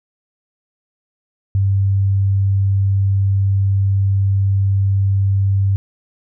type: tone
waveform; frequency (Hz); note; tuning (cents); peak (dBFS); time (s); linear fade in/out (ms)
sine; 98; G2; 0; -12; 1.55-5.76; 0
effects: none